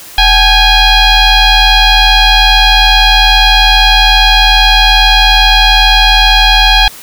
sine tone with frequency modulation, 1661.2 Hz, G#6, in tune, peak -3 dBFS, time 0.18-6.88 s, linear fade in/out 2 ms, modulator 810 Hz, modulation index 3.1, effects white hiss -31 dBFS RMS until 7.02 s

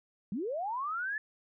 sine linear sweep, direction up, 173.6 to 1759 Hz, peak -32 dBFS, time 0.32-1.18 s, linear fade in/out 2 ms, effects none

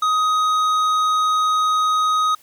triangle tone with tanh clipping, 1255 Hz, D#6, 15 cents sharp, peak -17 dBFS, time 0.02-2.35 s, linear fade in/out 5 ms, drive 14 dB, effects white hiss -52 dBFS RMS until 2.42 s

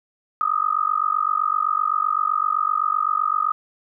sine tone with amplitude modulation, 1244.5 Hz, D#6, in tune, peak -14 dBFS, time 0.41-3.52 s, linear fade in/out 0 ms, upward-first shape sine, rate 47.8 Hz, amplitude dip 100%, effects none

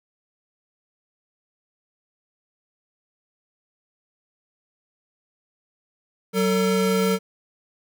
square tone pair together, 188.91 / 449.3 Hz, F#3 / A4, +36 / +36 cents, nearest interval octave + minor third, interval 1500 cents, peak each -22 / -22 dBFS, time 6.33-7.19 s, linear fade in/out 50 ms, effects none

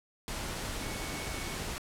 sine tone in noise, 2217 Hz, C#7, in tune, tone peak -46 dBFS, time 0.82-1.55 s, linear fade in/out 0 ms, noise pink, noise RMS -37 dBFS, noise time 0.28-1.78 s, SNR -12 dB, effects low-pass 11000 Hz 12 dB/octave

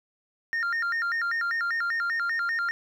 sine tone with vibrato, 1599 Hz, G6, 34 cents sharp, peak -22 dBFS, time 0.53-2.71 s, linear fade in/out 0 ms, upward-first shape square, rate 5.1 Hz, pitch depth 240 cents each way, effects tanh soft clip ceiling -24 dBFS + 10-bit

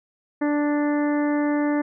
harmonic tone, 293.7 Hz, D4, in tune, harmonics 1 / 2 / 3 / 4 / 5 / 6 / 7, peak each -20 / -28 / -32 / -37 / -39 / -35 / -40 dBFS, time 0.41-1.82 s, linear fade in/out 10 ms, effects none

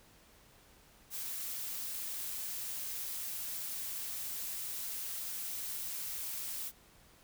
blue noise, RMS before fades -40 dBFS, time 1.1-6.72 s, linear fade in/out 50 ms, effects pink hiss -62 dBFS RMS until 7.23 s

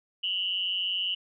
sine tone with amplitude modulation, 2946 Hz, F#7, 8 cents flat, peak -23 dBFS, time 0.23-1.15 s, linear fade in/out 10 ms, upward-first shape sine, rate 187 Hz, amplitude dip 80%, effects none

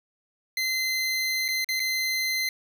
25% pulse tone with dropouts, 2063 Hz, C7, 25 cents flat, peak -21 dBFS, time 0.57-2.49 s, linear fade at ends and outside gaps 2 ms, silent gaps 1.482-1.486 / 1.645-1.688 / 1.796-1.8 s, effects none

